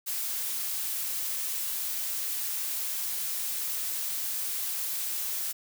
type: noise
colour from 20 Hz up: blue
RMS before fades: -32 dBFS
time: 0.06-5.53 s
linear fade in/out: 20 ms
effects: none